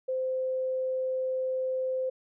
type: tone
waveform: sine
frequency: 518 Hz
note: C5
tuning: 17 cents flat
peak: -27 dBFS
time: 0.08-2.1 s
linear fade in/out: 10 ms
effects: none